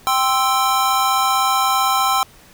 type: chord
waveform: square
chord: C major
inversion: second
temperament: equal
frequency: 784 / 1046.5 / 1318.5 Hz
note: G5 / C6 / E6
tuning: 0 / 0 / 0 cents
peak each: -20 dBFS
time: 0.07-2.23 s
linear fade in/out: 0 ms
effects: pink hiss -47 dBFS RMS until 2.53 s